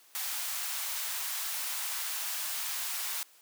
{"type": "high-pass noise", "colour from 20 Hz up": "white", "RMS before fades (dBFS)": -35, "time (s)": [0.15, 3.23], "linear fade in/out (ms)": 0, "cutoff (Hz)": 750, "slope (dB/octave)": 24, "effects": ["white hiss -60 dBFS RMS until 3.41 s", "high-pass 400 Hz 12 dB/octave"]}